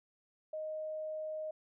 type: tone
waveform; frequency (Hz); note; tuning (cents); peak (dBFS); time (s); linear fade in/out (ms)
sine; 622.3; D#5; 0; -37; 0.53-1.51; 5
effects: none

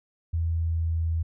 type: tone with pitch glide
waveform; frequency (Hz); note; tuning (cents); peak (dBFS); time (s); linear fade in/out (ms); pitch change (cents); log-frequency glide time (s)
sine; 82.7 to 81.99; E2 to E2; +6 to -9; -23; 0.33-1.23; 10; -15; 0.49-0.99
effects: none

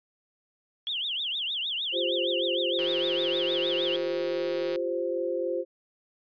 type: tone with vibrato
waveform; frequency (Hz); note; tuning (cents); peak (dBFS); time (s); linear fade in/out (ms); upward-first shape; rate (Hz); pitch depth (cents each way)
sine; 3223; G7; +47; -28; 0.87-3.96; 0; triangle; 6.5; 290
type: chord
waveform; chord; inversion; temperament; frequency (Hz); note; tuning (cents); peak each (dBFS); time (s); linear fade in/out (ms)
sine; F suspended second; none; just; 349.2 / 392.9 / 523.8; F4 / G4 / C5; 0 / +4 / +2; -31 / -34 / -29; 1.92-5.65; 50
type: click train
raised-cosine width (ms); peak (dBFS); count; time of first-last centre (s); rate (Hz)
0.2; -22; 316; 2.79-4.759; 160
effects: resampled to 11025 Hz

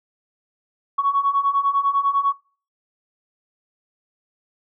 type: beating tone pair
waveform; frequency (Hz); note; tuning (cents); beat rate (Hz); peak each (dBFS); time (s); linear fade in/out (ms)
sine; 1108.7 / 1118.7; C#6 / C#6; 0 / +15; 10; -21 / -18; 0.98-2.33; 10
effects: noise-tail reverb RT60 0.4 s tail -21 dB re dry + tanh soft clip ceiling -9 dBFS

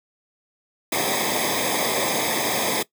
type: noise with comb filter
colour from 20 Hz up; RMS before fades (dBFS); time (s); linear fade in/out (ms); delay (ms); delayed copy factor
pink; -23; 0.92-2.83; 5; 0.7; -0.85
effects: noise-tail reverb RT60 0.1 s tail -19 dB re dry + high-pass 150 Hz 12 dB/octave

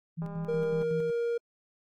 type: tone with tremolo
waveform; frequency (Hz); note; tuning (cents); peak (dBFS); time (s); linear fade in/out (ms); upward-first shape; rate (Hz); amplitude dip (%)
sine; 164.81; E3; 0; -31; 0.17-1.11; 20; square; 5.4; 55
type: click train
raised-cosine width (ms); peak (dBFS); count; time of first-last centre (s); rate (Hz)
1; -32; 124; 0.22-0.829; 202
type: tone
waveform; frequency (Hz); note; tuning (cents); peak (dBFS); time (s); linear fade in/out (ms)
triangle; 470; A#4; +14; -25; 0.48-1.38; 10
effects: AAC 64 kbps

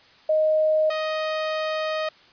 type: tone pair in turn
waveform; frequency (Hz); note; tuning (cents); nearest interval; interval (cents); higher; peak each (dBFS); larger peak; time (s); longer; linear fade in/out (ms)
sine / sawtooth; 622.3 / 625; D#5 / D#5; 0 / +8; unison; 8; second; -17 / -20; first; 0.29-0.9 / 0.9-2.09; second; 5
effects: white hiss -53 dBFS RMS until 2.32 s + resampled to 11025 Hz

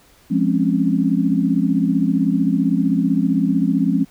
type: chord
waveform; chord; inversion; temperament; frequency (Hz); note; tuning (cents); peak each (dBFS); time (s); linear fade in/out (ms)
sine; Db major seventh; first; equal; 174.61 / 207.7 / 261.6 / 277.2; F3 / Ab3 / C4 / Db4; 0 / 0 / 0 / 0; -20; 0.3-4.05; 20
effects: pink hiss -52 dBFS RMS until 4.1 s

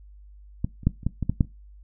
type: clicks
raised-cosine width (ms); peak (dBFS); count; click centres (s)
5; -12 / -28 / -6 / -29 / -11 / -14 / -10 / -6 / -30; 9; 0.645 / 0.833 / 0.87 / 1.032 / 1.066 / 1.227 / 1.296 / 1.408 / 1.447
effects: noise-tail reverb RT60 0.2 s tail -19 dB re dry + added 50 Hz sine -45 dBFS peak until 1.83 s

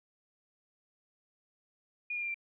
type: tone with pitch steps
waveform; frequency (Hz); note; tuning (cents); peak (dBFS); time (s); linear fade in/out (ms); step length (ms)
sine; 2443 / 2415 / 2387 / 2360; D#7 / D7 / D7 / D7; -32 / +48 / +28 / +8; -33; 2.1-2.344; 5; 61
effects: none

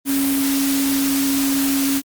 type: tone in noise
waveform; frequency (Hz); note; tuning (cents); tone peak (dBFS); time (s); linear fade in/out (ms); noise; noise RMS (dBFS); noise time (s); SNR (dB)
sine; 274.6; C#4; -16; -17; 0.05-2.02; 50; white; -24; 0.05-2.02; +4
effects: Opus 32 kbps

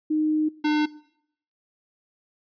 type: tone pair in turn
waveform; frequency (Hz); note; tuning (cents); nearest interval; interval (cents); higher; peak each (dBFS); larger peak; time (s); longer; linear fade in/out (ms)
sine / square; 308.3 / 301.8; D#4 / D4; -16 / +47; unison; 37; first; -20; neither; 0.1-0.49 / 0.64-0.86; first; 10
effects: noise-tail reverb RT60 0.7 s tail -20 dB re dry + resampled to 11025 Hz

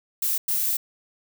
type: noise bursts at uneven times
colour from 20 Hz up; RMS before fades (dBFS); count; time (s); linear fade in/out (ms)
violet; -24; 2; 0.22-0.38 / 0.48-0.77; 5
effects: none

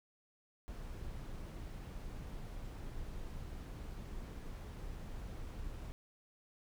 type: noise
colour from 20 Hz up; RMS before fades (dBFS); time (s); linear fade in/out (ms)
brown; -45; 0.68-5.92; 0
effects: none

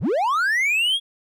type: linear sweep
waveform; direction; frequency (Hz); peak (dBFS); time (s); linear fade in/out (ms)
triangle; up; 58.27 to 3363; -16; 0-1; 50
effects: none

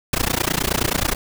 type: noise with amplitude modulation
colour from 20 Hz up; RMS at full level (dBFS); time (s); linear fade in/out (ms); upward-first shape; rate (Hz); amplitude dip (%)
pink; -17; 0.13-1.15; 2; sine; 29.4; 100
effects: none

